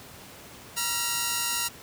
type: tone pair together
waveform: 5% pulse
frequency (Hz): 951 / 1370.2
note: A#5 / F6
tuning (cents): +34 / -33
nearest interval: tritone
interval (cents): 633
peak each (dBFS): -17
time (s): 0.76-1.69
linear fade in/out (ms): 20
effects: pink hiss -46 dBFS RMS until 1.82 s + high-pass 80 Hz 12 dB/octave